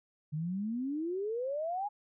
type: exponential sweep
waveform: sine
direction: up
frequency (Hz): 146.83 to 846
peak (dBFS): -32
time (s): 0.32-1.89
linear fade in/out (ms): 20
effects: none